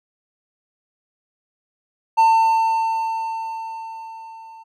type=tone with level ramp; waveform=triangle; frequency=898 Hz; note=A5; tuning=35 cents sharp; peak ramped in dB=-8 to -37 dBFS; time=2.17-4.64 s; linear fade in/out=20 ms; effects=none